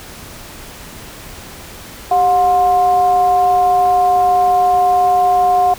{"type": "tone with frequency modulation", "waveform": "sine", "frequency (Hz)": 722, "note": "F#5", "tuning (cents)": -43, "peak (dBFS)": -9, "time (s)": [2.11, 5.74], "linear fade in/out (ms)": 5, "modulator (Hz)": 330, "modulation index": 0.41, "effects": ["pink hiss -34 dBFS RMS until 5.78 s"]}